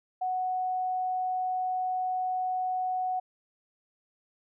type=tone; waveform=sine; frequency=740 Hz; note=F#5; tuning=in tune; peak=-27 dBFS; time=0.21-3.2 s; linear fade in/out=10 ms; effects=none